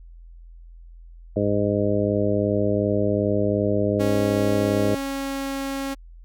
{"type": "harmonic tone", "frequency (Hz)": 102.7, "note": "G#2", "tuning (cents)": -19, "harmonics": [1, 2, 3, 4, 5, 6], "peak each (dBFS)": [-26, -26, -26, -26, -26, -26], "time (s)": [1.36, 4.95], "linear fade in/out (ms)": 5}
{"type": "tone with pitch glide", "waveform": "sawtooth", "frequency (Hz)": [275.3, 273.2], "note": ["C#4", "C#4"], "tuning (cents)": [-12, -25], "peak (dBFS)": -22, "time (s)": [3.99, 5.95], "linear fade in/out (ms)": 20, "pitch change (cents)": -13, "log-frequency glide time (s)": [4.71, 5.6]}
{"effects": ["added 42 Hz sine -41 dBFS peak until 6.24 s"]}